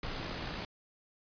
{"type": "noise with amplitude modulation", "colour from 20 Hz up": "pink", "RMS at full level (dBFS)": -37, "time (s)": [0.03, 0.65], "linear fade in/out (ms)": 2, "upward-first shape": "sine", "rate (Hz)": 61.2, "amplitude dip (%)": 35, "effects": ["resampled to 11025 Hz"]}